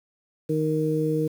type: harmonic tone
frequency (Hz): 155.56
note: D#3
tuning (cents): 0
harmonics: 1 / 2 / 3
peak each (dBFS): -26 / -26 / -25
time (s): 0.49-1.28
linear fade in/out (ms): 10
effects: 8-bit